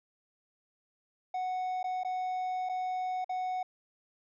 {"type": "tone with dropouts", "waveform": "triangle", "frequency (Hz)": 739, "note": "F#5", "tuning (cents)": -2, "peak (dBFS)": -29, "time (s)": [1.34, 3.63], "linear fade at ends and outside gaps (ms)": 5, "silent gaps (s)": [[1.83, 1.841], [2.035, 2.047], [2.69, 2.694], [3.245, 3.293]], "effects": ["resampled to 16000 Hz"]}